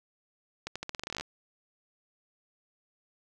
accelerating click train, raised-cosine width 0.2 ms, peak -18 dBFS, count 15, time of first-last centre 0.67-1.21 s, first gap 86 ms, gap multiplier 0.86, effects none

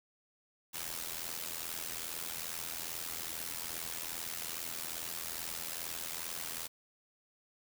white noise with amplitude modulation, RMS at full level -37 dBFS, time 0.73-6.68 s, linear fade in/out 20 ms, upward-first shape sine, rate 82.4 Hz, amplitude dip 80%, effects none

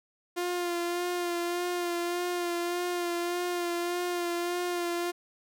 sawtooth tone with vibrato, 350 Hz, F4, 4 cents sharp, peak -25 dBFS, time 0.36-5.12 s, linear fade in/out 20 ms, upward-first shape sine, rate 1.7 Hz, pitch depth 26 cents each way, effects none

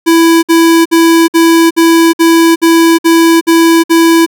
square tone bursts, 331.1 Hz, E4, 8 cents sharp, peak -4 dBFS, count 10, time 0.06-4.264 s, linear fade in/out 20 ms, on 370 ms, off 56 ms, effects none

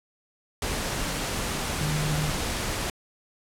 sine tone in noise, 151.5 Hz, D#3, 46 cents flat, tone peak -26 dBFS, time 1.81-2.3 s, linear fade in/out 2 ms, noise pink, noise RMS -29 dBFS, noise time 0.62-2.9 s, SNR 0 dB, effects low-pass 11000 Hz 12 dB/octave

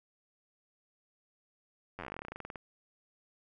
slowing click train, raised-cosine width 0.5 ms, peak -26 dBFS, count 22, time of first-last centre 1.99-2.558 s, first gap 10 ms, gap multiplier 1.09, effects none

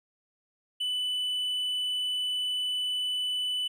triangle tone, 2989 Hz, F#7, 17 cents sharp, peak -26 dBFS, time 0.8-3.68 s, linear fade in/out 10 ms, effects none

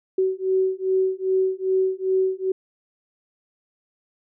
sine beating tone pair, 376.5 / 379 Hz, F#4 / F#4, +30 / +42 cents, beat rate 2.5 Hz, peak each -22 dBFS, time 0.18-2.52 s, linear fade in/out 5 ms, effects none

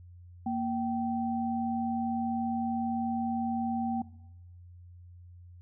sine tone pair together, 233.1 / 774.6 Hz, A#3 / G5, 0 / -21 cents, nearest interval octave + major sixth, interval 2079 cents, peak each -30 / -33 dBFS, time 0.46-4.02 s, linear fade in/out 5 ms, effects noise-tail reverb RT60 0.8 s tail -18 dB re dry + added 88 Hz sine -48 dBFS peak until 5.61 s

